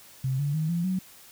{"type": "tone with pitch steps", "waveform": "sine", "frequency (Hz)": [131.9, 143.84, 156.86, 171.05, 186.53], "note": ["C3", "D3", "D#3", "F3", "F#3"], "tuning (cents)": [14, -36, 14, -36, 14], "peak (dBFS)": -24, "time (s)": [0.24, 0.99], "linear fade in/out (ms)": 5, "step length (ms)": 150, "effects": ["white hiss -51 dBFS RMS until 1.31 s"]}